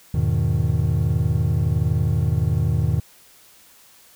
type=chord; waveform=triangle; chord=E major seventh; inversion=none; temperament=equal; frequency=82.41 / 103.83 / 123.47 / 155.56 Hz; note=E2 / G#2 / B2 / D#3; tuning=0 / 0 / 0 / 0 cents; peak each=-21 dBFS; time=0.14-3 s; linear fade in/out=5 ms; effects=white hiss -51 dBFS RMS until 4.15 s